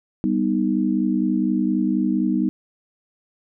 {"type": "chord", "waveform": "sine", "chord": "G augmented", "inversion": "none", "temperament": "equal", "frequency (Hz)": [196, 246.9, 311.1], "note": ["G3", "B3", "D#4"], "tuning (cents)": [0, 0, 0], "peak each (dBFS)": -22, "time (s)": [0.24, 2.49], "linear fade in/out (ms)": 0, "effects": []}